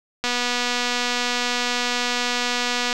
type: click train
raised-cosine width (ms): 0.2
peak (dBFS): -6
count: 657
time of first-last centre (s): 0.24-2.929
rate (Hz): 244
effects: none